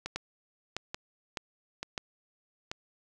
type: two click trains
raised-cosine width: 0.2 ms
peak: -18 / -16 dBFS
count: 4 / 4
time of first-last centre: 0.06-2.715 / 0.16-1.978 s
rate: 1.13 / 1.65 Hz
effects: none